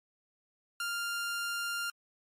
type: tone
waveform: sawtooth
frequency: 1396.9 Hz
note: F6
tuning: in tune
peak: -29 dBFS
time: 0.8-1.9 s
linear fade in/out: 2 ms
effects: MP3 64 kbps